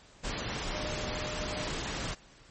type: tone in noise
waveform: sine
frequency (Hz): 608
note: D#5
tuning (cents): -40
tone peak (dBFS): -40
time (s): 0.72-1.69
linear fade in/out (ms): 20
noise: pink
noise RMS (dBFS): -35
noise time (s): 0.23-2.15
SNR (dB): -8
effects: pink hiss -57 dBFS RMS until 2.5 s + MP3 32 kbps